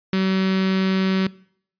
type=tone with notch filter; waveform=sawtooth; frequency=189.9 Hz; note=F#3; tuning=45 cents sharp; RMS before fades=-20 dBFS; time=0.13-1.27 s; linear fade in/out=2 ms; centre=720 Hz; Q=0.86; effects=noise-tail reverb RT60 0.6 s tail -21 dB re dry + resampled to 11025 Hz